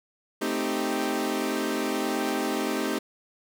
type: chord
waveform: sawtooth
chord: A half-diminished seventh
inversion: none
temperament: equal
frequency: 220 / 261.6 / 311.1 / 392 Hz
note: A3 / C4 / Eb4 / G4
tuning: 0 / 0 / 0 / 0 cents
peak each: -29 / -27 / -27 / -27 dBFS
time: 0.41-2.99 s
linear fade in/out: 10 ms
effects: none